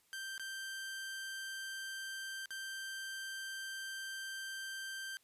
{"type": "tone with dropouts", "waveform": "sawtooth", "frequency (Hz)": 1568, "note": "G6", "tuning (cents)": 0, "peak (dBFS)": -38, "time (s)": [0.13, 5.17], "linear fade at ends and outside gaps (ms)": 0, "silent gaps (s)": [[0.379, 0.396], [2.458, 2.506]], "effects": ["white hiss -72 dBFS RMS until 5.23 s", "resampled to 32000 Hz"]}